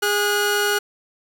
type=tone pair together; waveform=sawtooth; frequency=410.5 / 1451.9 Hz; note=G#4 / F#6; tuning=-20 / -33 cents; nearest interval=octave + minor seventh; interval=2187 cents; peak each=-17 dBFS; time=0.02-0.79 s; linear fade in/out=10 ms; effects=8-bit

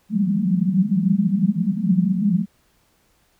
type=band-pass noise; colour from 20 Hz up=white; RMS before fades=-19 dBFS; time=0.09-2.46 s; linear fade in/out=50 ms; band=170 to 210 Hz; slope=96 dB/octave; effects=pink hiss -62 dBFS RMS until 3.39 s

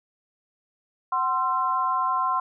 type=tone with amplitude modulation; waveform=sine; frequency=1046.5 Hz; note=C6; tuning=in tune; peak=-17 dBFS; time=1.12-2.4 s; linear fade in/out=5 ms; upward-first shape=sine; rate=299 Hz; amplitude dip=90%; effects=none

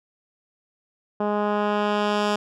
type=tone with low-pass filter sweep; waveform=10% pulse; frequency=207.7 Hz; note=G#3; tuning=in tune; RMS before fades=-23 dBFS; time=1.2-2.36 s; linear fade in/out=5 ms; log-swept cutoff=930 to 6300 Hz; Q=0.76; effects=none

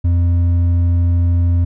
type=tone with hard clipping; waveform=sine; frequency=86.7 Hz; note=F2; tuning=12 cents flat; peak=-12 dBFS; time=0.04-1.65 s; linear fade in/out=10 ms; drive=4 dB; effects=none

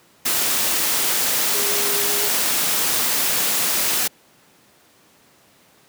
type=tone in noise; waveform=sine; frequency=408.9 Hz; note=G#4; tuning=27 cents flat; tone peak=-29 dBFS; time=1.54-2.29 s; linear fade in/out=10 ms; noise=white; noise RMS=-20 dBFS; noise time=0.25-4.08 s; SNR=-12 dB; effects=pink hiss -54 dBFS RMS until 5.88 s + high-pass 150 Hz 12 dB/octave

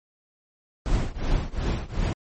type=noise with tremolo; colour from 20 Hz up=brown; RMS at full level=-21 dBFS; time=0.86-2.13 s; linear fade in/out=0 ms; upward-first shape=triangle; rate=2.7 Hz; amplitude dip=95%; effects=MP3 32 kbps

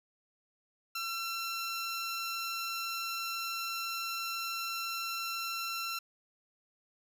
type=tone; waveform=15% pulse; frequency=1353 Hz; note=E6; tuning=45 cents sharp; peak=-28 dBFS; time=0.95-5.99 s; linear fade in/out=5 ms; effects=none

